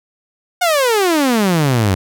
sawtooth exponential sweep, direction down, 740 to 90 Hz, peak -8 dBFS, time 0.61-1.95 s, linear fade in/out 10 ms, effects none

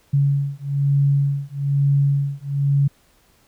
sine beating tone pair, 140 / 141.1 Hz, C#3 / C#3, +18 / +31 cents, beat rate 1.1 Hz, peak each -19 dBFS, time 0.13-2.88 s, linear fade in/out 10 ms, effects pink hiss -58 dBFS RMS until 3.47 s

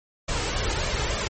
pink noise with flanger, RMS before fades -26 dBFS, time 0.28-1.28 s, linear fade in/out 10 ms, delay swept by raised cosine 1.7 to 2.37 ms, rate 3.4 Hz, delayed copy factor +0.5, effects MP3 32 kbps

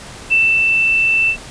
sine tone with ADSR envelope, 2665 Hz, E7, 18 cents sharp, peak -9 dBFS, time 0.3-1.37 s, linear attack 25 ms, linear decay 260 ms, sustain -2 dB, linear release 80 ms, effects pink hiss -34 dBFS RMS until 1.5 s + resampled to 22050 Hz

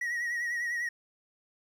triangle tone with vibrato, 1906 Hz, A#6, 38 cents sharp, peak -28 dBFS, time 0.01-0.89 s, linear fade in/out 5 ms, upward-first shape triangle, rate 10 Hz, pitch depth 62 cents each way, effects 11-bit

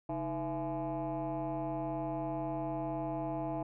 sine tone with frequency modulation, 492 Hz, B4, 7 cents flat, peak -32 dBFS, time 0.09-3.63 s, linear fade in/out 5 ms, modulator 177 Hz, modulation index 2.1, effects tanh soft clip ceiling -30 dBFS

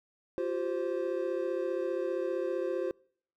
triangle chord, F suspended second, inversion none, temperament equal with one note detuned, 349.2 / 384.4 / 523.3 Hz, F4 / G4 / C5, 0 / -34 / 0 cents, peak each -32 / -33 / -32 dBFS, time 0.38-2.91 s, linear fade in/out 0 ms, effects noise-tail reverb RT60 0.6 s tail -26 dB re dry

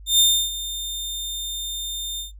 sawtooth tone with ADSR envelope, 3620 Hz, A7, 48 cents sharp, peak -9 dBFS, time 0.06-2.32 s, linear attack 130 ms, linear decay 310 ms, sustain -15 dB, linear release 130 ms, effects noise-tail reverb RT60 0.1 s tail -17 dB re dry + added 50 Hz sine -39 dBFS peak until 2.39 s

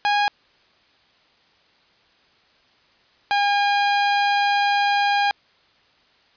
sawtooth tone pair in turn, 822 / 811.6 Hz, G#5 / G#5, -18 / -40 cents, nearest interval unison, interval 22 cents, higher first, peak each -13 dBFS, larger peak neither, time 0.05-0.28 / 3.31-5.31 s, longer second, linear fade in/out 0 ms, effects white hiss -58 dBFS RMS until 6.36 s + resampled to 11025 Hz

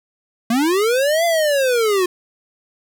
square linear two-way sweep, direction up then down, 220 to 689 to 353 Hz, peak -15 dBFS, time 0.5-2.06 s, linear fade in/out 5 ms, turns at 1.25 s, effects none

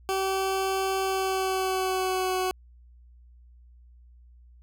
20% pulse tone with pitch glide, 383.7 to 371.3 Hz, G4 to F#4, -37 to +6 cents, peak -20 dBFS, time 0.09-2.51 s, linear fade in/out 0 ms, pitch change -57 cents, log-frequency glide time 1-2.37 s, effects added 60 Hz sine -50 dBFS peak until 4.62 s

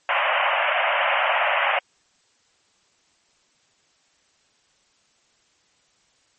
pink band-pass noise, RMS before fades -21 dBFS, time 0.09-1.79 s, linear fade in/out 2 ms, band 560 to 3000 Hz, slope 96 dB/octave, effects white hiss -63 dBFS RMS until 6.38 s + MP3 32 kbps

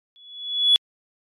sine tone with exponential growth, 3400 Hz, G#7, 40 cents sharp, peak -9 dBFS, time 0.16-0.76 s, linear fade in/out 0 ms, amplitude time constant 130 ms, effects tanh soft clip ceiling -7 dBFS + MP3 64 kbps

